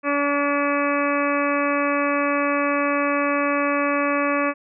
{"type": "harmonic tone", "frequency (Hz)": 286.1, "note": "D4", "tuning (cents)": -45, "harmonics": [1, 2, 3, 4, 5, 6, 7, 8, 9], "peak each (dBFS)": [-24, -24, -35, -24, -32, -30, -34, -31, -31], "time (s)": [0.03, 4.54], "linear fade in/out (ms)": 50, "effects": []}